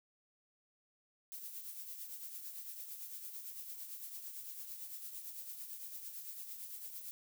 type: noise with tremolo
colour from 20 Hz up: violet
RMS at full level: -45 dBFS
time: 1.32-7.11 s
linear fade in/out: 0 ms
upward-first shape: triangle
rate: 8.9 Hz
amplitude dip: 55%
effects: none